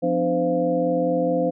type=tone cluster; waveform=sine; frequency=176.1 / 255.3 / 300 / 515 / 694 Hz; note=F3 / C4 / D4 / C5 / F5; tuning=+15 / -42 / +37 / -28 / -11 cents; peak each=-27 / -28 / -26 / -21 / -28 dBFS; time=0.02-1.51 s; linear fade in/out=20 ms; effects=none